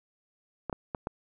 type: clicks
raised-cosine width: 1 ms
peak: -18 dBFS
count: 4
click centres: 0.697 / 0.728 / 0.948 / 1.071 s
effects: none